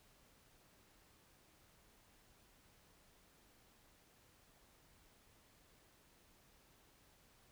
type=silence; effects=pink hiss -69 dBFS RMS until 7.51 s